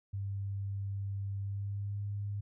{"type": "tone with pitch glide", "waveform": "sine", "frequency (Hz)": [99, 101.61], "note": ["G2", "G#2"], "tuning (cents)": [18, -37], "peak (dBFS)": -34, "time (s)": [0.13, 2.41], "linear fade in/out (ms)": 10, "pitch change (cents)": 45, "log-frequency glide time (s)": [1.4, 2], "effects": []}